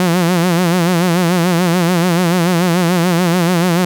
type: tone with vibrato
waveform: sawtooth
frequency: 174.9 Hz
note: F3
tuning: 3 cents sharp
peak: -7 dBFS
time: 0-3.85 s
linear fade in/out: 2 ms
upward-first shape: sine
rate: 6.9 Hz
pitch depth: 100 cents each way
effects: none